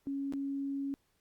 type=tone with dropouts; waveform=sine; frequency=276.9 Hz; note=C#4; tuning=2 cents flat; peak=-33 dBFS; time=0.07-0.94 s; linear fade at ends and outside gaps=0 ms; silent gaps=0.324-0.336 s; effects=pink hiss -75 dBFS RMS until 1.2 s + Opus 48 kbps